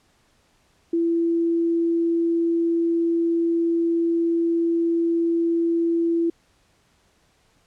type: tone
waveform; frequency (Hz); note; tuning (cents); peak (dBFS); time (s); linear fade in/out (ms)
sine; 335.4; E4; +30; -18; 0.93-6.3; 5
effects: pink hiss -62 dBFS RMS until 7.66 s + low-pass 9000 Hz 12 dB/octave